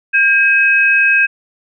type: tone pair together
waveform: sine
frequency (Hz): 1604 / 2549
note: G6 / D#7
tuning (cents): +39 / +41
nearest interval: minor sixth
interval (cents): 802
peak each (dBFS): -11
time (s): 0.13-1.27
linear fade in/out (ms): 20
effects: none